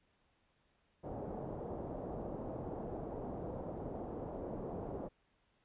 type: low-pass noise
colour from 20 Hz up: white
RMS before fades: -43 dBFS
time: 1.03-5.09 s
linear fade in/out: 20 ms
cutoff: 670 Hz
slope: 24 dB/octave
effects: pink hiss -75 dBFS RMS until 5.64 s + resampled to 8000 Hz